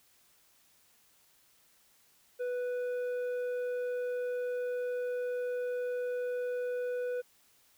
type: tone with tanh clipping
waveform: sine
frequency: 493.9 Hz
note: B4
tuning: in tune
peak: -33 dBFS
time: 2.39-7.22 s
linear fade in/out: 20 ms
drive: 7 dB
effects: white hiss -66 dBFS RMS until 7.77 s